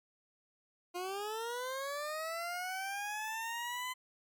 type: linear sweep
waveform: 20% pulse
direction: up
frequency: 349.2 to 1022 Hz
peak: -32 dBFS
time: 0.94-3.94 s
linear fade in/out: 20 ms
effects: MP3 96 kbps